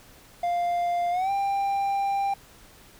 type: tone with pitch glide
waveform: triangle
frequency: 698.5 to 793.1 Hz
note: F5 to G5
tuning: 0 to +20 cents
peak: -21 dBFS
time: 0.43-2.34 s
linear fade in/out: 5 ms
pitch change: +220 cents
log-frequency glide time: 1.11-1.31 s
effects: pink hiss -52 dBFS RMS until 2.99 s